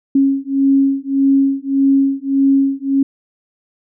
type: beating tone pair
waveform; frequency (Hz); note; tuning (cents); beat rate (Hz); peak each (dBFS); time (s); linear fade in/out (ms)
sine; 272.6 / 274.3; C#4 / C#4; -29 / -18; 1.7; -14; 0.15-3.03; 5
effects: none